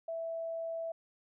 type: tone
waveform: sine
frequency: 659.3 Hz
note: E5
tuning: in tune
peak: -35 dBFS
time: 0.08-0.92 s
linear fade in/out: 5 ms
effects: none